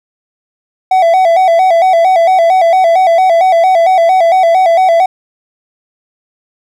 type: tone with vibrato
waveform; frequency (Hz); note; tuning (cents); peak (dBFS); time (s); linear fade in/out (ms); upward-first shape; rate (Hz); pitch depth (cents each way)
triangle; 709; F5; +26; -3; 0.91-5.06; 5; square; 4.4; 100
effects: none